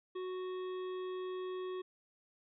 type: harmonic tone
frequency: 369.2 Hz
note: F#4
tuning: 4 cents flat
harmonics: 1 / 3 / 5 / 7 / 9 / 10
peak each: -38 / -49 / -58 / -63 / -58 / -66 dBFS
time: 0.15-1.82 s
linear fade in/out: 10 ms
effects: none